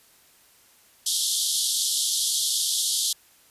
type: band-pass noise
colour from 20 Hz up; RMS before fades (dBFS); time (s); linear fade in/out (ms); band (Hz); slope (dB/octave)
pink; -25; 1.06-3.13; 5; 3200 to 12000; 96
effects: white hiss -57 dBFS RMS until 3.5 s + resampled to 32000 Hz